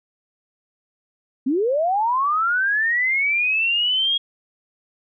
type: linear sweep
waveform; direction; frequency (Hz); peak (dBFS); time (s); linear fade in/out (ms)
sine; up; 241.7 to 3297; -17; 1.46-4.18; 10
effects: none